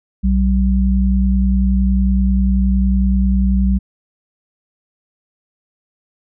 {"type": "tone pair together", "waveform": "sine", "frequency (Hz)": [60.51, 192.1], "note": ["B1", "G3"], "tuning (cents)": [-35, -35], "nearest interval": "octave + minor sixth", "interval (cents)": 2000, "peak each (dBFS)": [-13, -15], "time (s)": [0.23, 3.79], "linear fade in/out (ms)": 20, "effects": []}